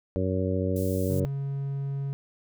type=harmonic tone; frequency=93.6 Hz; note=F#2; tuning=20 cents sharp; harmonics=1 / 2 / 3 / 4 / 5 / 6; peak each=-28 / -31 / -32 / -34 / -32 / -33 dBFS; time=0.16-1.25 s; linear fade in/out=0 ms
type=high-pass noise; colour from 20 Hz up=white; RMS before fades=-43 dBFS; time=0.76-1.2 s; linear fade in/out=2 ms; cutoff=7200 Hz; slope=12 dB/octave
type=tone; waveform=triangle; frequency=138.59 Hz; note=C#3; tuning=in tune; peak=-26 dBFS; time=1.1-2.13 s; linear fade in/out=0 ms
effects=none